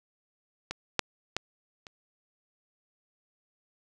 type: clicks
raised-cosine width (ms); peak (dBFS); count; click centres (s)
0.2; -16 / -6 / -11 / -27; 4; 0.71 / 0.993 / 1.366 / 1.868
effects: none